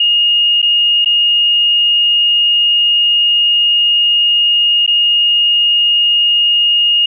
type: tone with dropouts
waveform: sine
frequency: 2852 Hz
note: F7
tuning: 36 cents sharp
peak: -8 dBFS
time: 0-7.06 s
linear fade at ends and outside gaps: 5 ms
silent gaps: 0.618-0.626 / 1.047-1.058 / 4.864-4.876 s
effects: none